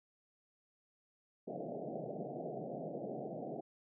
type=band-pass noise; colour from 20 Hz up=white; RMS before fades=-43 dBFS; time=1.47-3.61 s; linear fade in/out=10 ms; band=130 to 740 Hz; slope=96 dB/octave; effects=none